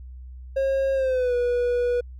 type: tone with pitch glide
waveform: triangle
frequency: 540 to 486.7 Hz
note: C#5 to B4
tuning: -45 to -25 cents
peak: -18 dBFS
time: 0.56-2.01 s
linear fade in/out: 10 ms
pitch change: -180 cents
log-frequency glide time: 0.94-1.35 s
effects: added 63 Hz sine -37 dBFS peak until 2.19 s